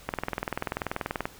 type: click train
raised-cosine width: 0.5 ms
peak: -13 dBFS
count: 25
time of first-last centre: 0.09-1.255 s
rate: 20.6 Hz
effects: pink hiss -50 dBFS RMS until 1.39 s